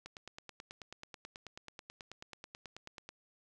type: click train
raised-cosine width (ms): 0.2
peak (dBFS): -29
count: 29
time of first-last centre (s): 0.06-3.09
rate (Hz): 9.24
effects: none